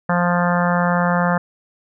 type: harmonic tone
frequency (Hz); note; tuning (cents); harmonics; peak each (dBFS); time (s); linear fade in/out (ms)
175.5; F3; +9; 1 / 3 / 4 / 5 / 6 / 7 / 8 / 9 / 10; -18 / -23 / -24 / -25 / -26 / -26 / -27 / -28 / -28; 0.09-1.38; 5
effects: none